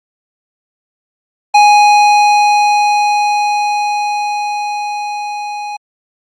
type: tone with level ramp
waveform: square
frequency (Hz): 830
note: G#5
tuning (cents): -1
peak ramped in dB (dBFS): -4 to -21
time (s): 1.54-5.77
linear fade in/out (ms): 10
effects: low-pass 5000 Hz 12 dB/octave + Opus 48 kbps